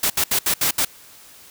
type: noise bursts at uneven times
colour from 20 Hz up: white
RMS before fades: -19 dBFS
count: 6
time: 0.03-0.1 / 0.17-0.24 / 0.31-0.39 / 0.46-0.54 / 0.61-0.71 / 0.78-0.85 s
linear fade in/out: 5 ms
effects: white hiss -46 dBFS RMS until 1.5 s